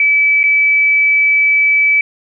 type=tone with dropouts; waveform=sine; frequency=2300 Hz; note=D7; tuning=37 cents flat; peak=-8 dBFS; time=0-2.01 s; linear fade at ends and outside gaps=2 ms; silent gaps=0.432-0.438 s; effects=none